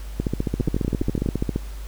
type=two click trains; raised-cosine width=3 ms; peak=-9 / -10 dBFS; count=21 / 9; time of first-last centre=0.2-1.561 / 0.6-1.261 s; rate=14.7 / 12.1 Hz; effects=added 50 Hz sine -31 dBFS peak until 1.87 s + pink hiss -46 dBFS RMS until 1.87 s